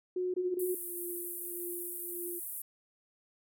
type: tone bursts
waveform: sine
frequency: 364.5 Hz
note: F#4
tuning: 26 cents flat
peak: -30 dBFS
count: 3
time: 0.16-0.748 s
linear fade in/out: 5 ms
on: 180 ms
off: 24 ms
type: tone with tremolo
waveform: sine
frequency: 350.7 Hz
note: F4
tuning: 7 cents sharp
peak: -38 dBFS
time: 0.36-2.4 s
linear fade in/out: 20 ms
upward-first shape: triangle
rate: 1.7 Hz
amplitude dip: 80%
type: band-pass noise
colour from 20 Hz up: white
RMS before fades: -41 dBFS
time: 0.59-2.62 s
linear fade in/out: 5 ms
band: 9400 to 16000 Hz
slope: 48 dB/octave
effects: none